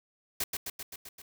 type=noise with echo; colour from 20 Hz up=white; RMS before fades=-31 dBFS; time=0.4-0.44 s; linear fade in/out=5 ms; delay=130 ms; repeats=6; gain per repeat=-3 dB; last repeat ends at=1.22 s; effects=none